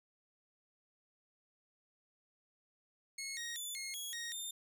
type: tone with pitch steps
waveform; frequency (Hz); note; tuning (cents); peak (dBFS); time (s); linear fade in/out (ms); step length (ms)
15% pulse; 2175 / 1875 / 3494 / 2153 / 3330 / 1872 / 3610; C#7 / A#6 / A7 / C7 / G#7 / A#6 / A7; -33 / +10 / -13 / +49 / +4 / +7 / +44; -34; 3.18-4.51; 5; 190
effects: none